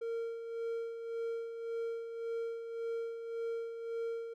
triangle tone with tremolo, 460.3 Hz, A#4, 22 cents flat, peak -32 dBFS, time 0.01-4.34 s, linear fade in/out 10 ms, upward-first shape sine, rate 1.8 Hz, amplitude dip 55%, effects none

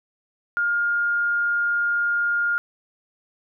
sine tone, 1414 Hz, F6, 21 cents sharp, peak -19 dBFS, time 0.57-2.58 s, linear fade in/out 0 ms, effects none

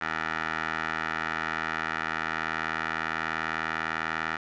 15% pulse tone with band-pass filter, 80.1 Hz, E2, 49 cents flat, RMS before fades -31 dBFS, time 0.01-4.37 s, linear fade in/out 5 ms, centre 1600 Hz, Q 2.7, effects resampled to 16000 Hz

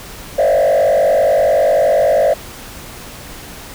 sine tone with frequency modulation, 603 Hz, D5, 46 cents sharp, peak -7 dBFS, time 0.38-2.34 s, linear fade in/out 10 ms, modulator 50.2 Hz, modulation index 1.6, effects tanh soft clip ceiling -8 dBFS + pink hiss -33 dBFS RMS until 3.74 s

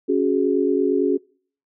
sine chord, C# suspended fourth, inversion none, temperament equal with one note detuned, 277.2 / 370 / 418.9 Hz, C#4 / F#4 / G#4, 0 / 0 / +15 cents, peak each -21 / -20 / -21 dBFS, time 0.08-1.18 s, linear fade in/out 20 ms, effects noise-tail reverb RT60 0.5 s tail -26 dB re dry

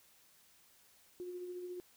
sine tone with tremolo, 358.5 Hz, F4, 45 cents sharp, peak -40 dBFS, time 1.2-1.8 s, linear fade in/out 0 ms, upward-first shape sine, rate 14 Hz, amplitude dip 35%, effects white hiss -66 dBFS RMS until 1.96 s

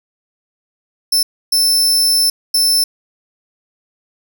sawtooth tone bursts at uneven times, 5300 Hz, E8, 9 cents sharp, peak -8 dBFS, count 3, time 1.12-1.23 / 1.52-2.3 / 2.54-2.84 s, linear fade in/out 5 ms, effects none

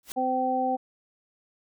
white noise with exponential growth, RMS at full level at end -32 dBFS, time 0.03-0.12 s, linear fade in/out 2 ms, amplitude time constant 19 ms
harmonic tone, 257.3 Hz, C4, 29 cents flat, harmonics 1 / 2 / 3, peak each -30 / -30 / -25 dBFS, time 0.16-0.77 s, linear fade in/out 20 ms
effects none

